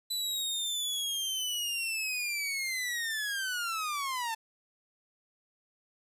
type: linear sweep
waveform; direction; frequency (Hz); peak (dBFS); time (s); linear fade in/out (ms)
sawtooth; down; 3996 to 879; -28; 0.1-4.35; 10
effects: resampled to 32000 Hz + 10-bit